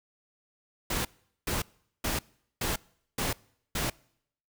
pink noise bursts, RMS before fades -30 dBFS, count 6, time 0.9-3.9 s, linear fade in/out 5 ms, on 150 ms, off 420 ms, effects noise-tail reverb RT60 0.7 s tail -25 dB re dry

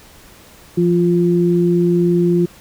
sine tone pair together, 172.79 / 349.2 Hz, F3 / F4, -18 / 0 cents, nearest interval octave, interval 1218 cents, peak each -14 dBFS, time 0.77-2.46 s, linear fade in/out 10 ms, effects pink hiss -44 dBFS RMS until 2.6 s

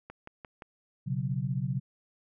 click train, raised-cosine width 0.5 ms, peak -28 dBFS, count 4, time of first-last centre 0.1-0.622 s, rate 5.75 Hz
sine chord, B suspended second, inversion none, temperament just, 123.47 / 138.9 / 185.21 Hz, B2 / C#3 / F#3, 0 / +4 / +2 cents, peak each -33 / -31 / -35 dBFS, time 1.06-1.8 s, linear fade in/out 20 ms
effects none

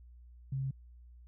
sine tone, 134.5 Hz, C3, 48 cents sharp, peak -32 dBFS, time 0.52-0.71 s, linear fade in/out 5 ms, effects added 60 Hz sine -52 dBFS peak until 1.27 s

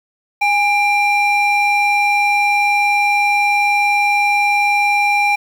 triangle ring-modulated tone, 1596 Hz, G6, 31 cents sharp, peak -7 dBFS, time 0.41-5.36 s, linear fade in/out 10 ms, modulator 775 Hz, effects 7-bit

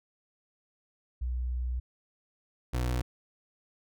sine / 30% pulse tone pair in turn, 61.74 / 61.38 Hz, B1 / B1, 0 / -10 cents, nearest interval unison, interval 10 cents, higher first, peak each -29 / -25 dBFS, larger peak second, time 1.21-1.8 / 2.73-3.02 s, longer first, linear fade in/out 10 ms, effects none

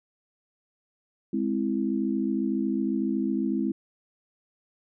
sine chord, Ab augmented, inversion none, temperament equal, 207.7 / 261.6 / 329.6 Hz, Ab3 / C4 / E4, 0 / 0 / 0 cents, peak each -28 / -28 / -29 dBFS, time 1.33-3.72 s, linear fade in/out 5 ms, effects none

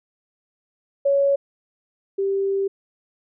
sine tone pair in turn, 558 / 392.1 Hz, C#5 / G4, +11 / 0 cents, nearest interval tritone, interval 611 cents, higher first, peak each -15 / -19 dBFS, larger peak first, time 1.05-1.36 / 2.18-2.68 s, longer second, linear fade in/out 10 ms, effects none

